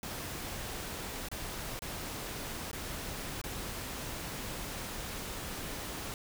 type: noise with dropouts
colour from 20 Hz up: pink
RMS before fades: -40 dBFS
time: 0.03-6.14 s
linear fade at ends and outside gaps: 1 ms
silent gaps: 1.286-1.315 / 1.792-1.82 / 2.714-2.73 / 3.415-3.439 s
effects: none